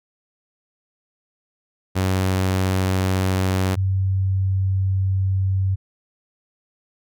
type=tone pair in turn; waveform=sawtooth / sine; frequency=94 / 95.59 Hz; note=F#2 / G2; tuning=+28 / -43 cents; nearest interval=unison; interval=29 cents; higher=second; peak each=-14 / -17 dBFS; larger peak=first; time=1.95-3.76 / 3.76-5.76 s; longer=second; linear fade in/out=20 ms; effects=none